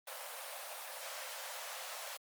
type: high-pass noise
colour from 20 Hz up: pink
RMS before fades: -45 dBFS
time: 0.07-2.17 s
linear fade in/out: 5 ms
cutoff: 510 Hz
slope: 96 dB/octave
effects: Opus 32 kbps